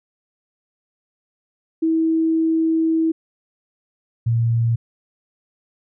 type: tone pair in turn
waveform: sine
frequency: 323.5 / 115.97 Hz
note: E4 / A#2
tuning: -32 / -9 cents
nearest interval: octave + tritone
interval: 1777 cents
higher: first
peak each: -15 dBFS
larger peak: neither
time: 1.82-3.12 / 4.26-4.76 s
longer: first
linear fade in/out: 10 ms
effects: none